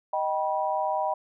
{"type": "chord", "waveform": "sine", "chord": "Eb augmented", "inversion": "none", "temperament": "just", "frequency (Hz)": [622.3, 777.8, 972.3], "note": ["Eb5", "G5", "B5"], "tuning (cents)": [0, -14, -27], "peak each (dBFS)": [-29, -28, -29], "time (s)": [0.13, 1.14], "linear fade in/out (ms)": 5, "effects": []}